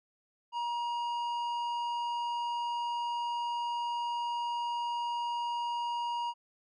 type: tone with tanh clipping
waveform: sine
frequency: 950 Hz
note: A#5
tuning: 33 cents sharp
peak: -33 dBFS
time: 0.52-6.34 s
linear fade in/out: 50 ms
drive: 10 dB
effects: none